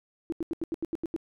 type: tone bursts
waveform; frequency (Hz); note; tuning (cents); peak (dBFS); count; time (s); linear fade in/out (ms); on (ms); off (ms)
sine; 329.6; E4; 0; -27; 9; 0.3-1.163; 0; 23; 82
effects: none